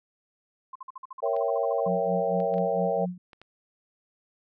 sine tone bursts, 1046.5 Hz, C6, in tune, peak -36 dBFS, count 16, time 0.73-1.88 s, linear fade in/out 5 ms, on 25 ms, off 50 ms
sine chord, A# diminished seventh, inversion none, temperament equal with one note detuned, 466.2 / 554.4 / 664.2 / 784 Hz, A#4 / C#5 / E5 / G5, 0 / 0 / +13 / 0 cents, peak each -29 / -28 / -29 / -31 dBFS, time 1.22-3.06 s, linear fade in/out 20 ms
clicks, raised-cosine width 0.3 ms, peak -32 dBFS, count 6, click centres 1.365 / 2.402 / 2.54 / 2.582 / 3.332 / 3.416 s
sine tone with tremolo, 179.5 Hz, F3, 48 cents sharp, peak -27 dBFS, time 1.86-3.18 s, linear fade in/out 5 ms, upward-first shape sine, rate 4.4 Hz, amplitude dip 85%
effects none

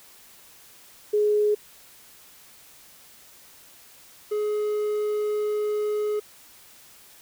sine / triangle tone pair in turn, 419.1 / 421.1 Hz, G#4 / G#4, +16 / +24 cents, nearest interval unison, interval 8 cents, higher second, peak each -18 / -21 dBFS, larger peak first, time 1.13-1.55 / 4.31-6.2 s, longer second, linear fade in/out 10 ms, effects white hiss -51 dBFS RMS until 7.21 s

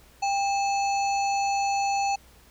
harmonic tone with a mistuned harmonic, 869 Hz, A5, 22 cents flat, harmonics 1 / 3 / 5 / 7 / 8, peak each -23 / -33 / -37 / -40 / -41 dBFS, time 0.22-2.16 s, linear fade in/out 10 ms, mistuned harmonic 1, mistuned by -150 cents, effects added 60 Hz sine -56 dBFS peak until 2.5 s + pink hiss -56 dBFS RMS until 2.5 s

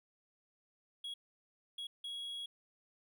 triangle tone bursts at uneven times, 3322 Hz, G#7, in tune, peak -39 dBFS, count 3, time 1.04-1.14 / 1.78-1.87 / 2.04-2.46 s, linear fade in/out 5 ms, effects none

